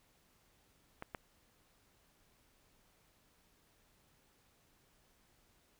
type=clicks; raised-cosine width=0.5 ms; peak=-28 / -26 dBFS; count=2; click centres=1.024 / 1.148 s; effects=pink hiss -71 dBFS RMS until 5.79 s